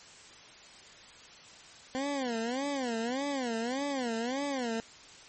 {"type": "tone with vibrato", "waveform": "20% pulse", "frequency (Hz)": 253.8, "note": "B3", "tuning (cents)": 47, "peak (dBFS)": -26, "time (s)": [1.95, 4.8], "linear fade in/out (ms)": 0, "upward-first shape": "sine", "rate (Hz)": 1.7, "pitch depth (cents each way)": 210, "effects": ["white hiss -52 dBFS RMS until 5.28 s", "MP3 32 kbps"]}